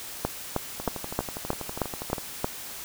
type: two click trains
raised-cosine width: 1 ms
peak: -19 / -10 dBFS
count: 18 / 8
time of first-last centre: 0.8-2.182 / 0.25-2.444 s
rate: 12.3 / 3.19 Hz
effects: white hiss -39 dBFS RMS until 2.84 s